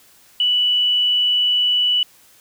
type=tone; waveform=sine; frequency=2960 Hz; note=F#7; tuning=in tune; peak=-14 dBFS; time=0.4-2.03 s; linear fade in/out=2 ms; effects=white hiss -51 dBFS RMS until 2.4 s